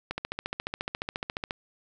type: click train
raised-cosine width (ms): 0.3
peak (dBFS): -15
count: 21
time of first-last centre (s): 0.11-1.509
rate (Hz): 14.3
effects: none